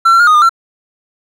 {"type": "tone with pitch steps", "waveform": "triangle", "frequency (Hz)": [1350, 1360, 1421, 1241, 1208, 1354], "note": ["E6", "F6", "F6", "D#6", "D6", "E6"], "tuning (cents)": [41, -46, 30, -5, 48, 46], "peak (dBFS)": -3, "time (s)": [0.05, 0.494], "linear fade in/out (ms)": 10, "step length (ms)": 74, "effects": []}